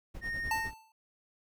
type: noise with tremolo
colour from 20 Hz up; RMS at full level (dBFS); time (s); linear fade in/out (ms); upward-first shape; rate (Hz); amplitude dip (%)
brown; -40; 0.14-0.74; 10; triangle; 9.9; 90
type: tone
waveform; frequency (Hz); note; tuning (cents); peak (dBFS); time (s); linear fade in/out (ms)
triangle; 1847; A#6; -16; -32; 0.21-0.71; 50
type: tone with exponential decay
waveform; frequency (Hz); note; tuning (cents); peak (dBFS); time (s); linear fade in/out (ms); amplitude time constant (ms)
square; 885; A5; +10; -28; 0.51-0.92; 2; 89
effects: none